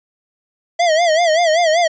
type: tone with vibrato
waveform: square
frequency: 659.3 Hz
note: E5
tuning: in tune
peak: -12 dBFS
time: 0.79-1.88 s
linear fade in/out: 10 ms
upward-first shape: sine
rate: 5.2 Hz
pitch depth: 120 cents each way
effects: resampled to 16000 Hz